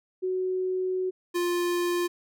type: tone pair in turn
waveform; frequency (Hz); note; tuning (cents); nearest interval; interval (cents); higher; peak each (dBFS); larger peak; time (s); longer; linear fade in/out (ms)
sine / square; 371.2 / 350.4; F#4 / F4; +6 / +6; minor second; 100; first; -25 / -25; neither; 0.22-1.11 / 1.34-2.08; first; 20
effects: none

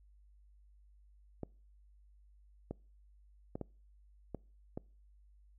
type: clicks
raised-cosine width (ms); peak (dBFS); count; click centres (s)
2; -26; 6; 1.433 / 2.71 / 3.555 / 3.613 / 4.347 / 4.775
effects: noise-tail reverb RT60 0.4 s tail -26 dB re dry + added 50 Hz sine -60 dBFS peak until 5.58 s

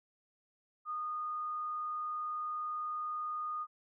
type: tone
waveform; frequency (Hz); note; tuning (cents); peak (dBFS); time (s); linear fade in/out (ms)
sine; 1229; D#6; -22; -35; 0.85-3.67; 50
effects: none

